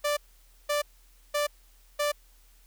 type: tone bursts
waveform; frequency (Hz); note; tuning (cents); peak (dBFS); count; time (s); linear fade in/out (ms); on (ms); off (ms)
sawtooth; 587.3; D5; 0; -21; 4; 0.04-2.12; 10; 130; 520
effects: added 40 Hz sine -56 dBFS peak until 2.66 s + white hiss -63 dBFS RMS until 2.66 s